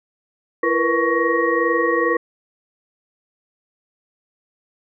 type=tone cluster; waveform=sine; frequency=337 / 469.8 / 492 / 1114 / 1882 Hz; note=E4 / A#4 / B4 / C#6 / A#6; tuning=+38 / +13 / -7 / +8 / +16 cents; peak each=-22 dBFS; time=0.63-2.17 s; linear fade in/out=5 ms; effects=none